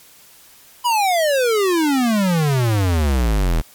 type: exponential sweep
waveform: square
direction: down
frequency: 1000 to 37.83 Hz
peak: -15 dBFS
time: 0.84-3.62 s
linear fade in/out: 20 ms
effects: white hiss -47 dBFS RMS until 3.74 s + MP3 96 kbps